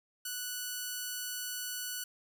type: tone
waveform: 5% pulse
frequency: 1480 Hz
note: F#6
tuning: in tune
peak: -25 dBFS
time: 0.25-2.04 s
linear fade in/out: 5 ms
effects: none